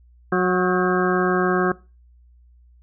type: harmonic tone with a mistuned harmonic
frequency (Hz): 182.7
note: F#3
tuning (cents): -22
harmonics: 1 / 2 / 3 / 4 / 6 / 7 / 8 / 9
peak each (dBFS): -22 / -20 / -30 / -27 / -28 / -27 / -34 / -27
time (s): 0.32-1.72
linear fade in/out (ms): 5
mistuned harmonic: 9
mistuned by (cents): -46
effects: noise-tail reverb RT60 0.3 s tail -21 dB re dry + added 60 Hz sine -49 dBFS peak until 2.82 s